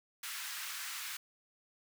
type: high-pass noise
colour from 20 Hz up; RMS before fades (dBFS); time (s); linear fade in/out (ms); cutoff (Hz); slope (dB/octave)
pink; -42; 0.23-1.17; 5; 1300; 24
effects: none